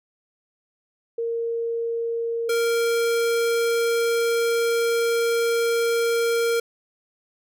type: tone pair in turn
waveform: sine / square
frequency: 462.9 / 464.9 Hz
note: A#4 / A#4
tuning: -12 / -5 cents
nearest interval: unison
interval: 7 cents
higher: second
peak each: -23 / -20 dBFS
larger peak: second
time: 1.18-2.49 / 2.49-6.6 s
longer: second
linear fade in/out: 5 ms
effects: none